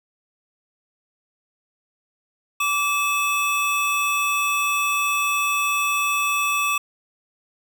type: tone pair together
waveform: square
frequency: 1156.2 / 2600 Hz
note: D6 / E7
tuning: -27 / -24 cents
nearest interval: octave + major second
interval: 1403 cents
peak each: -23 dBFS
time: 2.6-6.78 s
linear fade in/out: 5 ms
effects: none